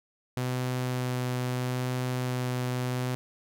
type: tone with vibrato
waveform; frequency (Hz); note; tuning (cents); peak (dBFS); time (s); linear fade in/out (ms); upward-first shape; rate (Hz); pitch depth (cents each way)
sawtooth; 126; B2; +35; -24; 0.37-3.15; 0; sine; 0.77; 9
effects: none